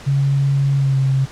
sine tone with pitch glide, 138.59 to 134.26 Hz, C#3 to C3, 0 to +45 cents, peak -13 dBFS, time 0.06-1.26 s, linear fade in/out 20 ms, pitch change -55 cents, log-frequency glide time 0.76-0.97 s, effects pink hiss -38 dBFS RMS until 1.31 s + low-pass 7000 Hz 12 dB/octave

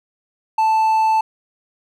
triangle tone, 880 Hz, A5, in tune, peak -11 dBFS, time 0.58-1.21 s, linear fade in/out 5 ms, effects none

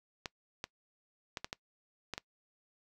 clicks, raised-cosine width 0.2 ms, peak -20 dBFS, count 7, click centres 0.258 / 0.641 / 1.372 / 1.445 / 1.529 / 2.137 / 2.179 s, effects noise-tail reverb RT60 0.1 s tail -23 dB re dry

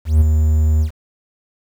triangle tone with ADSR envelope, 77.7 Hz, D#2, 2 cents flat, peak -4 dBFS, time 0.05-0.91 s, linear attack 160 ms, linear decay 14 ms, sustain -5 dB, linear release 97 ms, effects 7-bit

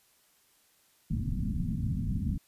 white low-pass noise, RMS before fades -31 dBFS, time 1.1-2.38 s, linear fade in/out 10 ms, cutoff 230 Hz, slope 48 dB/octave, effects white hiss -66 dBFS RMS until 2.47 s + resampled to 32000 Hz

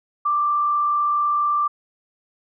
sine tone with frequency modulation, 1178 Hz, D6, 5 cents sharp, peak -17 dBFS, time 0.25-1.68 s, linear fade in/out 10 ms, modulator 44.2 Hz, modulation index 0.32, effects none

